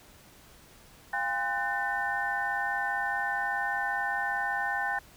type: tone cluster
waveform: sine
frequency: 699 / 804 / 1031 / 1508 / 1799 Hz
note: F5 / G5 / C6 / F#6 / A6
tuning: +1 / +44 / -26 / +32 / +38 cents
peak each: -40 / -32 / -40 / -33 / -32 dBFS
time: 1.13-4.99 s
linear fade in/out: 5 ms
effects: pink hiss -55 dBFS RMS until 5.16 s